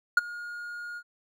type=tone with ADSR envelope; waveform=triangle; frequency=1429 Hz; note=F6; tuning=39 cents sharp; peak=-12 dBFS; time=0.17-1.03 s; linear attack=4 ms; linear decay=23 ms; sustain=-22 dB; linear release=59 ms; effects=none